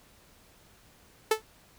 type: tone with exponential decay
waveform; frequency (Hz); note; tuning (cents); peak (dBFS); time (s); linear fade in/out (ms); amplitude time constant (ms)
sawtooth; 437.3; A4; -11; -14; 1.31-1.42; 5; 22
effects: pink hiss -59 dBFS RMS until 1.78 s